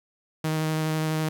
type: tone with vibrato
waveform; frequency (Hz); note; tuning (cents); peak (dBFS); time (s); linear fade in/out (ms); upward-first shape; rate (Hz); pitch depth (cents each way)
sawtooth; 156.9; D#3; +15; -20; 0.44-1.29; 5; square; 12; 8
effects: 10-bit